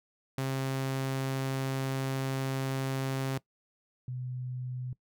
sawtooth / sine tone pair in turn, 133.8 / 126.09 Hz, C3 / B2, +39 / +36 cents, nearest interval minor second, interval 103 cents, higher first, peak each -26 / -34 dBFS, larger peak first, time 0.38-3.38 / 4.08-4.93 s, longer first, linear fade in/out 2 ms, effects noise-tail reverb RT60 0.1 s tail -20 dB re dry

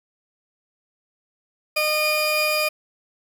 30% pulse tone pair together, 611 / 2441 Hz, D#5 / D#7, -32 / -34 cents, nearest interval 2 octaves, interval 2398 cents, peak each -20 / -19 dBFS, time 1.76-2.69 s, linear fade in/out 10 ms, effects none

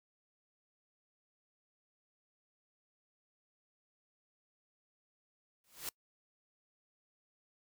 white noise with exponential growth, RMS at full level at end -37 dBFS, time 5.64-5.89 s, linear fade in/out 2 ms, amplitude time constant 53 ms, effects noise-tail reverb RT60 0.1 s tail -25 dB re dry

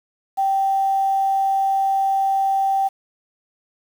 sine tone with quantisation, 779 Hz, G5, 11 cents flat, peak -16 dBFS, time 0.37-2.89 s, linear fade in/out 20 ms, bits 7, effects none

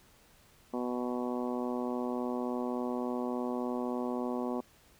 harmonic tone, 123.47 Hz, B2, in tune, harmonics 2 / 3 / 4 / 5 / 6 / 7 / 8 / 9, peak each -34 / -38 / -40 / -42 / -44 / -45 / -46 / -47 dBFS, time 0.73-4.61 s, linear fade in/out 10 ms, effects pink hiss -62 dBFS RMS until 4.99 s

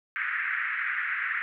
white band-pass noise, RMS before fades -30 dBFS, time 0.16-1.42 s, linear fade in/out 0 ms, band 1400 to 2100 Hz, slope 48 dB/octave, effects none

